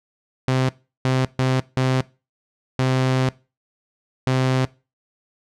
sawtooth tone bursts at uneven times, 130 Hz, C3, 11 cents flat, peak -13 dBFS, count 6, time 0.48-0.69 / 1.05-1.25 / 1.39-1.6 / 1.77-2.01 / 2.79-3.29 / 4.27-4.65 s, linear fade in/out 0 ms, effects noise-tail reverb RT60 0.3 s tail -21 dB re dry + low-pass 6000 Hz 12 dB/octave

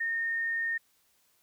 sine tone, 1834 Hz, A#6, 29 cents flat, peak -28 dBFS, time 0-0.78 s, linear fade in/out 10 ms, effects white hiss -69 dBFS RMS until 1.42 s

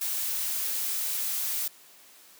blue noise, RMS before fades -30 dBFS, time 0.01-1.68 s, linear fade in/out 5 ms, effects white hiss -54 dBFS RMS until 2.39 s + high-pass 200 Hz 12 dB/octave

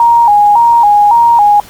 sine tone with vibrato, 880 Hz, A5, in tune, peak -3 dBFS, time 0-1.6 s, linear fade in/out 2 ms, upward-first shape square, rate 1.8 Hz, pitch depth 110 cents each way, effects pink hiss -35 dBFS RMS until 1.69 s + Opus 24 kbps

